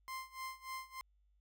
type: tone with tremolo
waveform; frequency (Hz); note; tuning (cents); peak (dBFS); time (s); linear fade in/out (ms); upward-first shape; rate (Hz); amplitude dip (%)
30% pulse; 1046.5; C6; 0; -38; 0.08-1.01; 0; sine; 3.4; 90
effects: added 50 Hz sine -69 dBFS peak until 1.4 s